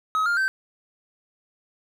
triangle tone with pitch steps, 1273 / 1404.3 / 1549.2 Hz, D#6 / F6 / G6, +39 / +9 / -21 cents, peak -18 dBFS, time 0.15-0.48 s, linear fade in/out 0 ms, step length 110 ms, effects none

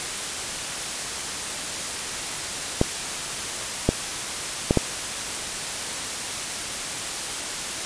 clicks, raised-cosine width 2 ms, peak -3 dBFS, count 4, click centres 2.814 / 3.89 / 4.709 / 4.773 s, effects white hiss -29 dBFS RMS until 7.85 s + resampled to 22050 Hz

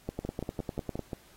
two click trains, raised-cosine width 2 ms, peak -21 / -19 dBFS, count 6 / 10, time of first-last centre 0.25-1.132 / 0.09-0.993 s, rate 5.67 / 9.97 Hz, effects pink hiss -59 dBFS RMS until 1.36 s + AAC 48 kbps

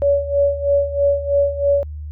sine tone with tremolo, 566 Hz, C#5, 36 cents sharp, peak -11 dBFS, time 0.02-1.83 s, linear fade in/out 0 ms, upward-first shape sine, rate 3.1 Hz, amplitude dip 80%, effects added 75 Hz sine -27 dBFS peak until 2.11 s

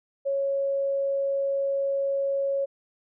sine tone, 552 Hz, C#5, 7 cents flat, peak -23 dBFS, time 0.25-2.66 s, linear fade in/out 20 ms, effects none

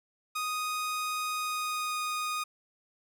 sawtooth tone with pitch glide, 1244.5 to 1236.6 Hz, D#6 to D#6, 0 to -11 cents, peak -27 dBFS, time 0.35-2.44 s, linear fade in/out 10 ms, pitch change -11 cents, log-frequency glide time 1.3-2.06 s, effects none

